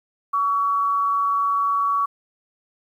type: tone pair together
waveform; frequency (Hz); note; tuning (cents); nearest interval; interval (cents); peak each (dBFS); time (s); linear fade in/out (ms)
sine; 1131 / 1327.5; C#6 / E6; +34 / +12; minor third; 278; -18 / -30; 0.33-2.06; 10
effects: 9-bit